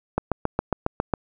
click train, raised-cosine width 1 ms, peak -7 dBFS, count 8, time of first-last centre 0.18-1.138 s, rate 7.31 Hz, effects none

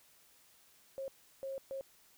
sine tone bursts at uneven times, 540 Hz, C#5, 45 cents flat, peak -38 dBFS, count 3, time 0.98-1.08 / 1.43-1.58 / 1.71-1.81 s, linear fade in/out 0 ms, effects white hiss -65 dBFS RMS until 2.17 s

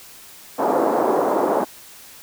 pink band-pass noise, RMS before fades -19 dBFS, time 0.58-1.65 s, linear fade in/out 20 ms, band 300 to 1000 Hz, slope 24 dB/octave, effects white hiss -43 dBFS RMS until 2.22 s

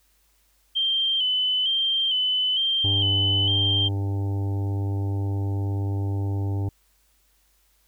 sine tone with vibrato, 3089 Hz, G7, 26 cents flat, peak -20 dBFS, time 0.75-3.89 s, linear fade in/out 20 ms, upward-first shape square, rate 1.1 Hz, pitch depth 41 cents each way
harmonic tone, 99 Hz, G2, 18 cents sharp, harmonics 1 / 3 / 4 / 5 / 6 / 7 / 8 / 9, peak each -23 / -34 / -39 / -47 / -49 / -50 / -45 / -48 dBFS, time 2.84-6.69 s, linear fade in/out 5 ms
effects added 50 Hz sine -65 dBFS peak until 7.87 s + white hiss -65 dBFS RMS until 7.87 s

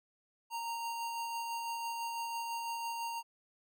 square tone with tremolo, 927 Hz, A#5, 10 cents flat, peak -36 dBFS, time 0.5-3.23 s, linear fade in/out 50 ms, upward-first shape sine, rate 6 Hz, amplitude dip 25%, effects none

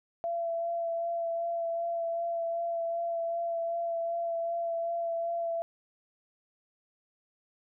sine tone with vibrato, 675 Hz, E5, 41 cents sharp, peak -29 dBFS, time 0.24-5.62 s, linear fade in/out 0 ms, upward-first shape sine, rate 2.6 Hz, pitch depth 16 cents each way, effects none

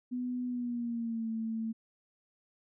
sine tone with pitch glide, 248.4 to 223.9 Hz, B3 to A3, +10 to +30 cents, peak -32 dBFS, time 0.11-1.73 s, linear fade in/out 20 ms, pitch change -180 cents, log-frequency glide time 0.46-1.28 s, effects none

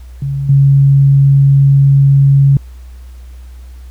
sine tone with level steps, 138.59 Hz, C#3, in tune, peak -14 / -4 dBFS, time 0.22-2.57 s, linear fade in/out 2 ms, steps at 0.49 s, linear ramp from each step 5 ms, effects added 62 Hz sine -29 dBFS peak until 3.9 s + pink hiss -49 dBFS RMS until 3.9 s

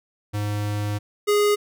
square tone pair in turn, 103.83 / 414 Hz, G#2 / G#4, 0 / -5 cents, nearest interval 2 octaves, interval 2395 cents, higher second, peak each -24 / -17 dBFS, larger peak second, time 0.33-0.99 / 1.27-1.56 s, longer first, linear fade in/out 20 ms, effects none

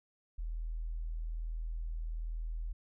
sine tone, 40.58 Hz, E1, 26 cents flat, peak -35 dBFS, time 0.38-2.73 s, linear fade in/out 10 ms, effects none

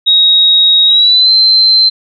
sine tone with pitch glide, 3784 to 4103 Hz, A#7 to C8, +25 to -35 cents, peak -4 dBFS, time 0.06-1.9 s, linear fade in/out 20 ms, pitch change +140 cents, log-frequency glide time 0.86-1.31 s, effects none

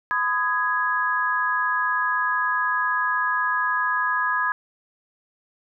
sine chord, G# minor, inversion first, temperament equal with one note detuned, 1008.5 / 1244.5 / 1661.2 Hz, B5 / D#6 / G#6, +36 / 0 / 0 cents, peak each -25 / -26 / -23 dBFS, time 0.11-4.52 s, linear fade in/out 0 ms, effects none

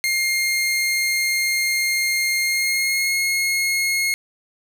sawtooth tone with pitch glide, 2123 to 2160 Hz, C7 to C#7, +25 to -45 cents, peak -15 dBFS, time 0.04-4.14 s, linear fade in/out 0 ms, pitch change +30 cents, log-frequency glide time 2.41-3.13 s, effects none

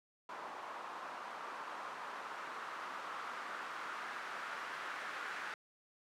blue noise with low-pass filter sweep, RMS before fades -45 dBFS, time 0.29-5.54 s, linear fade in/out 2 ms, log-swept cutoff 1000 to 1500 Hz, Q 2.2, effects high-pass 200 Hz 12 dB/octave

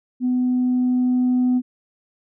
sine tone with level ramp, 250.7 Hz, B3, 26 cents sharp, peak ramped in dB -16 to -13 dBFS, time 0.2-1.62 s, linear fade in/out 50 ms, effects tanh soft clip ceiling -13 dBFS

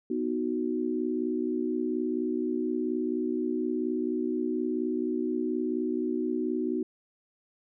sine chord, B major, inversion none, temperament equal, 246.9 / 311.1 / 370 Hz, B3 / D#4 / F#4, 0 / 0 / 0 cents, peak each -31 dBFS, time 0.1-6.83 s, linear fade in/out 5 ms, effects none

